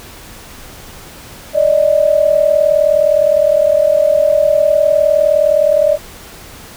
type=tone pair together; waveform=sine; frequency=582.7 / 622.3 Hz; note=D5 / D#5; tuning=-14 / 0 cents; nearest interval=minor second; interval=114 cents; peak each=-11 dBFS; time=1.53-5.98 s; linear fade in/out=50 ms; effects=pink hiss -35 dBFS RMS until 6.76 s